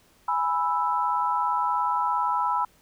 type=chord; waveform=sine; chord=E major; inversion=first; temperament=equal; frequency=830.6 / 987.8 / 1318.5 Hz; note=G#5 / B5 / E6; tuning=0 / 0 / 0 cents; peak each=-29 / -24 / -28 dBFS; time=0.28-2.65 s; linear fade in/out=5 ms; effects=pink hiss -60 dBFS RMS until 2.81 s